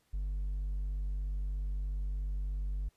sine tone with hard clipping, 48.44 Hz, G1, 20 cents flat, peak -33 dBFS, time 0.13-2.89 s, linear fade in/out 10 ms, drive 2 dB, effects pink hiss -73 dBFS RMS until 2.96 s + resampled to 32000 Hz

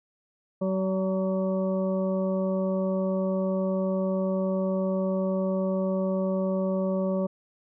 harmonic tone with a mistuned harmonic, 189.5 Hz, F#3, 42 cents sharp, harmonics 1 / 2 / 3 / 5 / 6, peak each -26 / -33 / -28 / -43 / -42 dBFS, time 0.61-7.27 s, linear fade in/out 10 ms, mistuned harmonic 5, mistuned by -40 cents, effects none

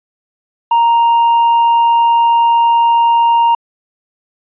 sine tone with tanh clipping, 932.3 Hz, A#5, in tune, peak -8 dBFS, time 0.71-3.55 s, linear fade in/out 5 ms, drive 3 dB, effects resampled to 8000 Hz

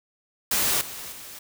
white noise with level steps, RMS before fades -23 / -37 / -41 dBFS, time 0.51-1.39 s, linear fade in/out 5 ms, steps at 0.81 / 1.12 s, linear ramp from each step 2 ms, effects none

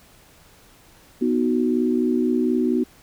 sine chord, B major, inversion none, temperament equal, 246.9 / 311.1 / 370 Hz, B3 / D#4 / F#4, 0 / 0 / 0 cents, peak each -20 / -24 / -23 dBFS, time 1.21-2.84 s, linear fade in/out 10 ms, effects pink hiss -52 dBFS RMS until 3.02 s

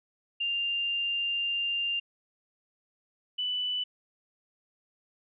sine tone pair in turn, 2794 / 2983 Hz, F7 / F#7, 0 / +13 cents, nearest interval minor second, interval 113 cents, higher second, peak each -27 / -28 dBFS, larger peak first, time 0.4-2 / 3.38-3.84 s, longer first, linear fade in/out 10 ms, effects none

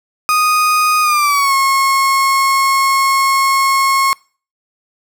35% pulse tone with pitch glide, 1241 to 1086.6 Hz, D#6 to C#6, -5 to -35 cents, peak -9 dBFS, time 0.29-4.13 s, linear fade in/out 0 ms, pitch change -230 cents, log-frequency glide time 1.02-1.54 s, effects noise-tail reverb RT60 0.4 s tail -25 dB re dry

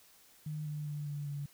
sine tone with pitch steps, 152.4 / 150.04 / 147.72 / 145.43 / 143.18 Hz, D#3 / D3 / D3 / D3 / D3, -36 / +37 / +10 / -17 / -44 cents, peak -36 dBFS, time 0.46-1.46 s, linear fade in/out 5 ms, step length 200 ms, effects white hiss -62 dBFS RMS until 1.53 s

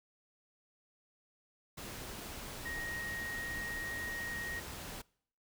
sine tone in noise, 1875 Hz, A#6, 10 cents sharp, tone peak -39 dBFS, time 2.65-4.6 s, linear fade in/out 10 ms, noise pink, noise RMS -45 dBFS, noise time 1.77-5.02 s, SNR +3 dB, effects noise-tail reverb RT60 0.6 s tail -24 dB re dry

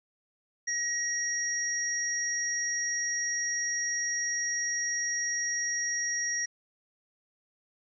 sine tone pair together, 1897 / 5680 Hz, A#6 / F8, +30 / +28 cents, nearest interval octave + perfect fifth, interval 1898 cents, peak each -32 / -30 dBFS, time 0.67-6.46 s, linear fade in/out 10 ms, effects none

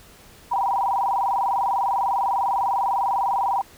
sine tone with vibrato, 867 Hz, A5, 26 cents flat, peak -19 dBFS, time 0.51-3.62 s, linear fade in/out 10 ms, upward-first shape square, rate 20 Hz, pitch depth 180 cents each way, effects pink hiss -49 dBFS RMS until 3.77 s

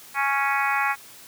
harmonic tone, 277.2 Hz, C#4, in tune, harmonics 3 / 4 / 5 / 6 / 7 / 8 / 9, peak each -26 / -27 / -28 / -29 / -29 / -30 / -31 dBFS, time 0.14-0.96 s, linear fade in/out 50 ms, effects white hiss -46 dBFS RMS until 1.27 s + high-pass 80 Hz 12 dB/octave

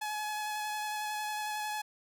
sawtooth tone with vibrato, 848 Hz, G#5, 36 cents sharp, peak -30 dBFS, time 0.01-1.82 s, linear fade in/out 10 ms, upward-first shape square, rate 11 Hz, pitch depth 11 cents each way, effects none

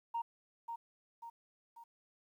sine tone with echo, 929 Hz, A#5, 6 cents flat, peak -33 dBFS, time 0.14-0.22 s, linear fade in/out 10 ms, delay 540 ms, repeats 3, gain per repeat -6 dB, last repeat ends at 1.84 s, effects tanh soft clip ceiling -30 dBFS + 12-bit

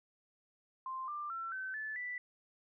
sine tone with pitch steps, 1046.5 / 1188.3 / 1349.3 / 1532.2 / 1739.8 / 1975.5 Hz, C6 / D6 / E6 / G6 / A6 / B6, 0 / +20 / +40 / -40 / -20 / 0 cents, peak -38 dBFS, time 0.86-2.18 s, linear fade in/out 2 ms, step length 220 ms, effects none

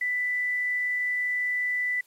sine tone with quantisation, 1985 Hz, B6, 8 cents sharp, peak -24 dBFS, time 0.01-2.01 s, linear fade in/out 5 ms, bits 9, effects white hiss -62 dBFS RMS until 2.06 s + MP3 64 kbps

